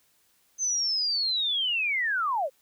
sine linear sweep, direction down, 6272 to 493.9 Hz, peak -24 dBFS, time 0.58-2.5 s, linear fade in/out 50 ms, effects white hiss -66 dBFS RMS until 2.61 s

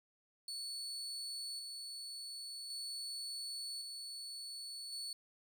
35% pulse tone with tremolo, 4435 Hz, C#8, in tune, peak -40 dBFS, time 0.48-5.13 s, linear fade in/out 2 ms, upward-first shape square, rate 0.45 Hz, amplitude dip 30%, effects none

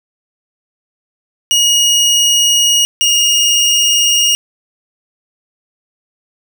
25% pulse tone pair in turn, 2886 / 2853 Hz, F#7 / F7, -44 / +36 cents, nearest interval unison, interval 20 cents, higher first, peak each -5 dBFS, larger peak neither, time 1.51-2.85 / 3.01-4.35 s, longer neither, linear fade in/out 0 ms, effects none

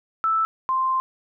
sine tone pair in turn, 1318 / 1046.1 Hz, E6 / C6, -1 / -1 cents, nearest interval major third, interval 400 cents, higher first, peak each -18 / -19 dBFS, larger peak first, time 0.24-0.45 / 0.69-1 s, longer second, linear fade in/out 0 ms, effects none

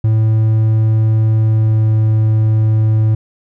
triangle tone with pitch glide, 110 to 109.3 Hz, A2 to A2, 0 to -11 cents, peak -7 dBFS, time 0.04-3.15 s, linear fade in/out 5 ms, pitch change -11 cents, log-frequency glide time 1.38-1.9 s, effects none

